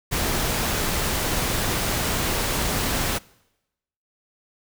pink noise, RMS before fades -24 dBFS, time 0.11-3.19 s, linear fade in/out 20 ms, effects noise-tail reverb RT60 0.9 s tail -23 dB re dry

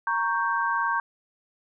sine chord, G diminished, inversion first, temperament equal, 932.3 / 1108.7 / 1568 Hz, Bb5 / Db6 / G6, 0 / 0 / 0 cents, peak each -27 dBFS, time 0.07-1 s, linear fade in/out 2 ms, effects none

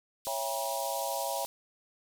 white band-pass noise, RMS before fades -40 dBFS, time 0.25-1.46 s, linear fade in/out 0 ms, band 3000 to 14000 Hz, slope 24 dB/octave
sine chord, C# diminished seventh, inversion none, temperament just, 554.4 / 665.2 / 798.3 / 957.9 Hz, C#5 / E5 / G5 / Bb5, 0 / +16 / +31 / +47 cents, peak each -37 dBFS, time 0.27-1.45 s, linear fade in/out 0 ms
effects none

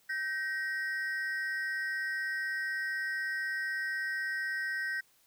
triangle ring-modulated tone, 1720 Hz, A6, 40 cents flat, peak -27 dBFS, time 0.09-5.01 s, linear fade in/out 10 ms, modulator 168 Hz, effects white hiss -67 dBFS RMS until 5.26 s

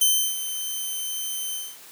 5% pulse tone with ADSR envelope, 3086 Hz, G7, 28 cents flat, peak -7 dBFS, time 0.01-1.78 s, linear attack 5 ms, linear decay 330 ms, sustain -12 dB, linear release 240 ms, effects white hiss -46 dBFS RMS until 1.91 s + high-pass 200 Hz 12 dB/octave

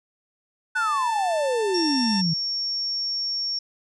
sine exponential sweep, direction down, 1520 to 155.56 Hz, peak -21 dBFS, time 0.75-2.34 s, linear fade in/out 10 ms
sawtooth tone with pitch glide, 880 to 891.8 Hz, A5 to A5, 0 to +23 cents, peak -25 dBFS, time 0.75-2.22 s, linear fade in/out 20 ms, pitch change +23 cents, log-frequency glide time 0.96-1.88 s
sine tone, 5500 Hz, F8, 27 cents flat, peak -24 dBFS, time 1.74-3.59 s, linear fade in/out 5 ms
effects resampled to 24000 Hz

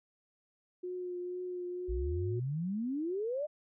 sine tone with vibrato, 359.5 Hz, F#4, 50 cents flat, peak -36 dBFS, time 0.83-2.4 s, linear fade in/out 10 ms, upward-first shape triangle, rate 2.1 Hz, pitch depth 23 cents each way
sine exponential sweep, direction up, 55 to 622.3 Hz, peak -32 dBFS, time 1.88-3.47 s, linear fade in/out 20 ms
effects none

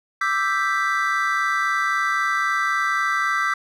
triangle chord, E minor seventh, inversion third, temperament equal, 1174.7 / 1318.5 / 1568 / 1975.5 Hz, D6 / E6 / G6 / B6, 0 / 0 / 0 / 0 cents, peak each -23 dBFS, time 0.21-3.54 s, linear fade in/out 5 ms, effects none

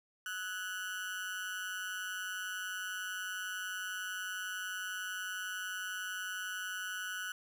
35% pulse tone with amplitude modulation, 1480 Hz, F#6, in tune, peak -33 dBFS, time 0.26-7.32 s, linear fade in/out 2 ms, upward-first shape sine, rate 189 Hz, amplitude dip 70%, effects none

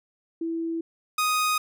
sine / sawtooth tone pair in turn, 330 / 1245.9 Hz, E4 / D#6, +2 / +2 cents, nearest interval octave + major seventh, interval 2300 cents, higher second, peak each -26 / -18 dBFS, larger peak second, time 0.41-0.81 / 1.18-1.58 s, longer neither, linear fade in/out 5 ms, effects none

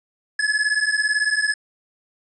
square beating tone pair, 1697 / 1715 Hz, G#6 / A6, +37 / -45 cents, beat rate 18 Hz, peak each -22 dBFS, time 0.39-1.54 s, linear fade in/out 5 ms, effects resampled to 24000 Hz + 9-bit

